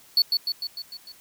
triangle tone with echo, 4435 Hz, C#8, in tune, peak -14 dBFS, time 0.17-0.22 s, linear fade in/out 2 ms, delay 150 ms, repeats 6, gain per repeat -4 dB, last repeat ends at 1.12 s, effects white hiss -53 dBFS RMS until 1.2 s

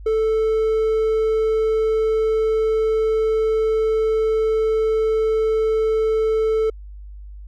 triangle tone, 440 Hz, A4, in tune, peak -14 dBFS, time 0.06-6.7 s, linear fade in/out 5 ms, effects added 50 Hz sine -34 dBFS peak until 7.47 s

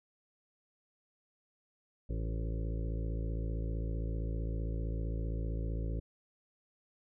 harmonic tone with a mistuned harmonic, 55.4 Hz, A1, 13 cents sharp, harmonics 1 / 2 / 3 / 5 / 6 / 7 / 8 / 9 / 10, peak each -34 / -40 / -44 / -48 / -50 / -51 / -52 / -53 / -54 dBFS, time 2.09-6 s, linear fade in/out 10 ms, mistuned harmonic 9, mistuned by -25 cents, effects none

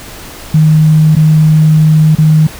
sine tone with dropouts, 155.56 Hz, D#3, in tune, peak -3 dBFS, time 0.54-2.47 s, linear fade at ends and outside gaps 5 ms, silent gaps 1.153-1.165 / 2.152-2.184 s, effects pink hiss -29 dBFS RMS until 2.59 s

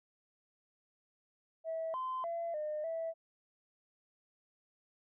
sine tone with pitch steps, 650 / 1032 / 676 / 607 / 656 Hz, E5 / C6 / E5 / D#5 / E5, -24 / -24 / +43 / -43 / -9 cents, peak -34 dBFS, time 1.64-3.14 s, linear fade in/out 50 ms, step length 300 ms, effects tanh soft clip ceiling -31 dBFS

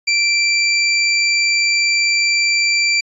25% pulse tone, 2349 Hz, D7, in tune, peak -9 dBFS, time 0.07-3.01 s, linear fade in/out 10 ms, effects resampled to 24000 Hz

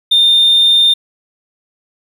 triangle tone, 3621 Hz, A7, 49 cents sharp, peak -4 dBFS, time 0.11-0.94 s, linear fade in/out 10 ms, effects tanh soft clip ceiling -2 dBFS

